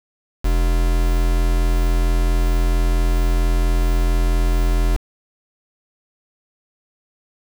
triangle tone with quantisation, 42.21 Hz, E1, 42 cents sharp, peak -12 dBFS, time 0.44-4.97 s, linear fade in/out 10 ms, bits 4, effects none

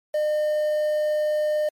triangle tone with quantisation, 606 Hz, D#5, 46 cents flat, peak -18 dBFS, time 0.14-1.69 s, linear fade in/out 5 ms, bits 7, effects MP3 64 kbps

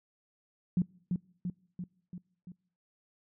sine tone with echo, 179 Hz, F3, 43 cents sharp, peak -23 dBFS, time 0.77-0.82 s, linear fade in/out 2 ms, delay 340 ms, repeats 5, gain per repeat -4 dB, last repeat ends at 2.52 s, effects noise-tail reverb RT60 0.7 s tail -26 dB re dry

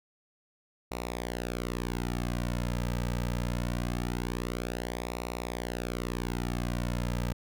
sawtooth tone with flanger, 60 Hz, B1, 49 cents flat, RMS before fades -33 dBFS, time 0.91-7.33 s, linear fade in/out 5 ms, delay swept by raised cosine 0.62 to 2.82 ms, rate 0.23 Hz, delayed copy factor -0.75, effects none

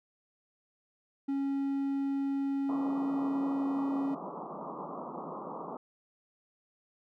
triangle tone, 275.8 Hz, C#4, 9 cents flat, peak -27 dBFS, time 1.28-4.15 s, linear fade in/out 10 ms
white band-pass noise, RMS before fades -41 dBFS, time 2.69-5.77 s, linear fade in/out 2 ms, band 150 to 1200 Hz, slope 96 dB/octave
effects none

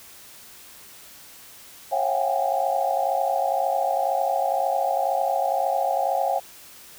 sine tone cluster, 545 / 674 / 736 / 769 / 818 Hz, C#5 / E5 / F#5 / G5 / G#5, -29 / +38 / -9 / -33 / -26 cents, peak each -27 dBFS, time 1.91-6.4 s, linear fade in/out 20 ms, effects white hiss -46 dBFS RMS until 6.98 s

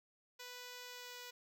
5% pulse tone with pitch glide, 493.9 to 490.8 Hz, B4 to B4, 0 to -11 cents, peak -37 dBFS, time 0.39-1.31 s, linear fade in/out 10 ms, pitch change -11 cents, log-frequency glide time 0.85-1.19 s, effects none

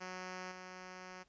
5% pulse tone with level steps, 184.1 Hz, F#3, 8 cents flat, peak -32 / -37 dBFS, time 0-1.24 s, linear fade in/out 20 ms, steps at 0.51 s, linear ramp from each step 10 ms, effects pink hiss -74 dBFS RMS until 1.28 s + resampled to 16000 Hz

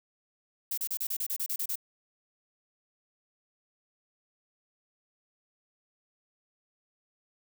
violet noise bursts, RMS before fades -32 dBFS, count 11, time 0.71-1.756 s, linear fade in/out 5 ms, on 66 ms, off 32 ms, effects none

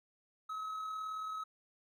triangle tone with amplitude modulation, 1282 Hz, E6, 49 cents flat, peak -35 dBFS, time 0.49-1.44 s, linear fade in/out 10 ms, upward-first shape sine, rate 38.6 Hz, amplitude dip 30%, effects none

